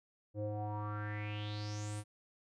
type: tone with low-pass filter sweep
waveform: square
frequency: 104.9 Hz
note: G#2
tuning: 18 cents sharp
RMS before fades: -40 dBFS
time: 0.34-2.04 s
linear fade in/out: 50 ms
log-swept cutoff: 440 to 10000 Hz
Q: 5.9
effects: none